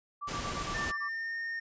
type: tone bursts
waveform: sine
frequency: 1164 Hz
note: D6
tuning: 16 cents flat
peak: -35 dBFS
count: 8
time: 0.21-1.091 s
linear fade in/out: 20 ms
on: 90 ms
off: 23 ms
type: noise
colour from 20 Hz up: pink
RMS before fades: -37 dBFS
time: 0.27-0.92 s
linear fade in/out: 20 ms
type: tone with pitch glide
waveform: triangle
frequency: 1788 to 1831.9 Hz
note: A6 to A#6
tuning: +27 to -31 cents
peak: -32 dBFS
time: 0.74-1.6 s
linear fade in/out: 10 ms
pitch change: +42 cents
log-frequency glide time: 0.91-1.36 s
effects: resampled to 16000 Hz